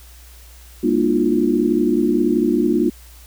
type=tone cluster; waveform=sine; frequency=204.5 / 238.4 / 303.3 / 335.9 / 354 Hz; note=G#3 / A#3 / D#4 / E4 / F4; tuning=-26 / +39 / -44 / +33 / +23 cents; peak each=-24 / -19 / -19 / -26 / -19 dBFS; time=0.83-2.9 s; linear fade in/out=10 ms; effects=added 60 Hz sine -41 dBFS peak until 3.26 s + white hiss -47 dBFS RMS until 3.26 s

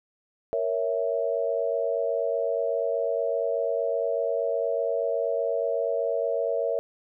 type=chord; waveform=sine; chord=A# diminished; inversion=none; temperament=equal; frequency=466.2 / 554.4 / 659.3 Hz; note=A#4 / C#5 / E5; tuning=0 / 0 / 0 cents; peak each=-28 dBFS; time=0.53-6.79 s; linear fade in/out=0 ms; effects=none

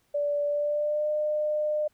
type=tone with pitch glide; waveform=sine; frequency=581 to 604.3 Hz; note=D5 to D5; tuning=-19 to +49 cents; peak=-24 dBFS; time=0.14-1.88 s; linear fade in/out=10 ms; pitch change=+68 cents; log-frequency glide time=0.45-1.09 s; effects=pink hiss -69 dBFS RMS until 1.93 s

